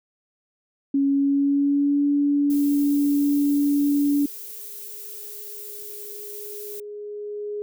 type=tone with pitch glide; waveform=sine; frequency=277.2 to 286.6 Hz; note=C#4 to D4; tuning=0 to -42 cents; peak=-17 dBFS; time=0.94-4.26 s; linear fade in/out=5 ms; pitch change=+58 cents; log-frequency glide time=1.06-2.05 s
type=noise; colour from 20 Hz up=violet; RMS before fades=-37 dBFS; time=2.5-6.8 s; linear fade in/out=2 ms
type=tone with exponential growth; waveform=sine; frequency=415.3 Hz; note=G#4; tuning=in tune; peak=-26 dBFS; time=3.34-7.62 s; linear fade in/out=0 ms; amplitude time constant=930 ms
effects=none